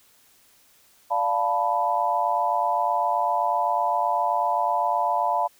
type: chord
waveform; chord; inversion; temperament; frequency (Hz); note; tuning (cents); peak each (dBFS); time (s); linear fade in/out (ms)
sine; B half-diminished seventh; first; equal; 587.3 / 698.5 / 880 / 987.8; D5 / F5 / A5 / B5; 0 / 0 / 0 / 0; -30 / -25 / -25 / -25; 1.1-5.48; 20
effects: white hiss -58 dBFS RMS until 5.59 s